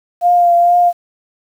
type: tone with vibrato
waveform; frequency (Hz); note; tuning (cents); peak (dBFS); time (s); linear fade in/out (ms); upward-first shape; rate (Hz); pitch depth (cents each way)
sine; 698.5; F5; 0; -7; 0.21-0.93; 50; triangle; 2.2; 25
effects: 7-bit